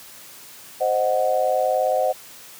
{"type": "chord", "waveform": "sine", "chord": "C diminished", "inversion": "none", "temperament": "equal", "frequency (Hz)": [523.3, 622.3, 740], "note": ["C5", "Eb5", "Gb5"], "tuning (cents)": [0, 0, 0], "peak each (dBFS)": -22, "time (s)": [0.8, 2.13], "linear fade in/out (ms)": 20, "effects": ["white hiss -43 dBFS RMS until 2.59 s", "high-pass 80 Hz 12 dB/octave"]}